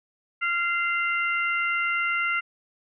harmonic tone, 692 Hz, F5, 16 cents flat, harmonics 2 / 3 / 4, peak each -26 / -26 / -31 dBFS, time 0.41-2.41 s, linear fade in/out 20 ms, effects none

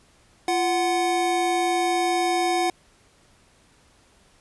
square tone pair together, 345.3 / 740 Hz, F4 / F#5, -20 / 0 cents, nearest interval octave + minor second, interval 1320 cents, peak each -25 / -23 dBFS, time 0.48-2.7 s, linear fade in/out 2 ms, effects pink hiss -58 dBFS RMS until 4.4 s + resampled to 24000 Hz

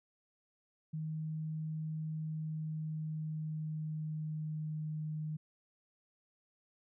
sine tone with pitch glide, 156.7 to 154.36 Hz, D#3 to D#3, +13 to -13 cents, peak -36 dBFS, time 0.93-5.37 s, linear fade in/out 10 ms, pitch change -26 cents, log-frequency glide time 2.15-4.89 s, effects none

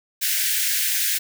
white high-pass noise, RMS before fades -22 dBFS, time 0.21-1.19 s, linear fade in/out 20 ms, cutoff 1500 Hz, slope 96 dB/octave, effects none

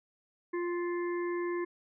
harmonic tone, 349.2 Hz, F4, in tune, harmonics 1 / 3 / 5 / 6, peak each -31 / -41 / -45 / -47 dBFS, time 0.53-1.65 s, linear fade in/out 10 ms, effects none

